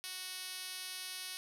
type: tone with band-pass filter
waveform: 5% pulse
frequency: 370 Hz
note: F#4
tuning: in tune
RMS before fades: -44 dBFS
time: 0.04-1.37 s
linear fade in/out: 0 ms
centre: 7900 Hz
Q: 0.89
effects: none